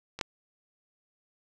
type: clicks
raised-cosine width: 0.2 ms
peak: -21 / -11 dBFS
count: 2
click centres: 0.19 / 0.212 s
effects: none